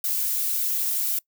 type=noise with flanger; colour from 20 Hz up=violet; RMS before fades=-25 dBFS; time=0.04-1.19 s; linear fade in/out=5 ms; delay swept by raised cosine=1.3 to 5.2 ms; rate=1.8 Hz; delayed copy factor=+0.65; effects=noise-tail reverb RT60 0.1 s tail -23 dB re dry